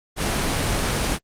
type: noise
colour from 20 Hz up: pink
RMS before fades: -22 dBFS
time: 0.16-1.19 s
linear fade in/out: 50 ms
effects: low-pass 10000 Hz 12 dB/octave + Opus 32 kbps